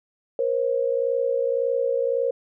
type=tone pair together; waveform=sine; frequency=475.6 / 537.4 Hz; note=A#4 / C5; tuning=+35 / +46 cents; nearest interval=major second; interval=211 cents; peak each=-23 dBFS; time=0.39-2.31 s; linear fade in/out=2 ms; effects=none